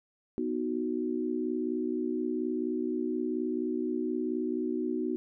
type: chord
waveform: sine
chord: B major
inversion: none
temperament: equal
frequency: 246.9 / 311.1 / 370 Hz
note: B3 / D#4 / F#4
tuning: 0 / 0 / 0 cents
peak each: -33 dBFS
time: 0.38-5.16 s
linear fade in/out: 0 ms
effects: none